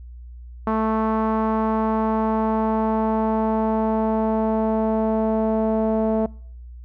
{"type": "tone with low-pass filter sweep", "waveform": "sawtooth", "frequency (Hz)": 220, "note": "A3", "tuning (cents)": 0, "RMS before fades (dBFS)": -21, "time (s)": [0.67, 6.26], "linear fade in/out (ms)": 2, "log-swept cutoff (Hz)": [1100, 670], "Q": 2.8, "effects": ["noise-tail reverb RT60 0.6 s tail -26 dB re dry", "added 60 Hz sine -36 dBFS peak until 6.84 s"]}